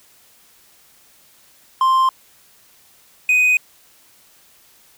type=tone pair in turn; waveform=triangle; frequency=1050 / 2497 Hz; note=C6 / D#7; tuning=+6 / +6 cents; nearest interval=octave + minor third; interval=1500 cents; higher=second; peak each=-10 dBFS; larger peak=neither; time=1.81-2.09 / 3.29-3.57 s; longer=neither; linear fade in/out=2 ms; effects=white hiss -52 dBFS RMS until 4.97 s